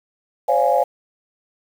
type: chord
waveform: sine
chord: D half-diminished seventh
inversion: third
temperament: equal with one note detuned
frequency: 523.3 / 572.9 / 698.5 / 830.6 Hz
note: C5 / D5 / F5 / Ab5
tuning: 0 / -43 / 0 / 0 cents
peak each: -19 dBFS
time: 0.48-0.84 s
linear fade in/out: 10 ms
effects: tanh soft clip ceiling -3 dBFS + 7-bit